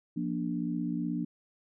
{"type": "chord", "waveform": "sine", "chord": "Bb major", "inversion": "second", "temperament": "equal with one note detuned", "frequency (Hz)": [174.61, 237.4, 293.7], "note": ["F3", "Bb3", "D4"], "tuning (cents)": [0, 32, 0], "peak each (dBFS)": -34, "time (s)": [0.16, 1.25], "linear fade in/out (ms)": 10, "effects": []}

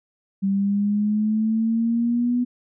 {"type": "exponential sweep", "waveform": "sine", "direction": "up", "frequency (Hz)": [194.2, 247], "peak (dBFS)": -18, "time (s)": [0.42, 2.45], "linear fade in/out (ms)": 20, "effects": []}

